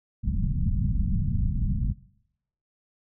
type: low-pass noise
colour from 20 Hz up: pink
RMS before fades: -25 dBFS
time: 0.23-1.94 s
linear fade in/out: 20 ms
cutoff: 210 Hz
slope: 48 dB/octave
effects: noise-tail reverb RT60 0.8 s tail -21 dB re dry